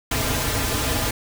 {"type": "noise with comb filter", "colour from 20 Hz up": "pink", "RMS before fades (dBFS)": -23, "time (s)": [0.11, 1.11], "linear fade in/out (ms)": 5, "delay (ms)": 5.4, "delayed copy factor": -0.8, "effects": []}